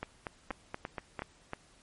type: two click trains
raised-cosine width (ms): 0.5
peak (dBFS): -21 / -21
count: 4 / 6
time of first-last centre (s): 0.51-1.534 / 0.03-1.22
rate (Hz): 2.93 / 4.2
effects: pink hiss -62 dBFS RMS until 1.82 s + MP3 48 kbps